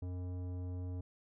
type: tone with tanh clipping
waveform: triangle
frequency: 90.2 Hz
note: F#2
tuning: 44 cents flat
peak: -40 dBFS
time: 0.02-1.01 s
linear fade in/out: 5 ms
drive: 18 dB
effects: none